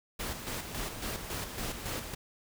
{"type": "noise with tremolo", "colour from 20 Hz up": "pink", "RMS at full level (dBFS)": -36, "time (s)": [0.19, 2.15], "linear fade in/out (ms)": 10, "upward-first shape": "square", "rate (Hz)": 3.6, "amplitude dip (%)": 50, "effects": []}